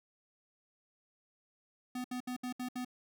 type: tone bursts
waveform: square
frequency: 250 Hz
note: B3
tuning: 21 cents sharp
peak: -37 dBFS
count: 6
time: 1.95-2.848 s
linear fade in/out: 5 ms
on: 93 ms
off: 68 ms
effects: none